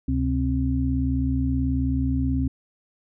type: tone cluster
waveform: sine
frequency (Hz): 70.1 / 128.7 / 264.5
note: C#2 / C3 / C4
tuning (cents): +20 / -28 / +19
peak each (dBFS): -24 / -27 / -24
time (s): 0.08-2.48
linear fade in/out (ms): 5
effects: none